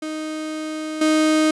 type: tone with level steps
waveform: 35% pulse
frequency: 311.1 Hz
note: D#4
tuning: in tune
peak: -24 / -13 dBFS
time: 0.02-1.51 s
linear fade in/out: 5 ms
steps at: 1.01 s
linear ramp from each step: 5 ms
effects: resampled to 24000 Hz